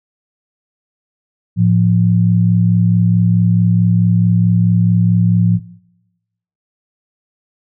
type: tone pair together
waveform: sine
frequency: 110 / 174.61 Hz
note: A2 / F3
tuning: 0 / 0 cents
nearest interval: minor sixth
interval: 800 cents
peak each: -11 dBFS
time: 1.56-5.6 s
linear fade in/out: 50 ms
effects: noise-tail reverb RT60 1.0 s tail -21 dB re dry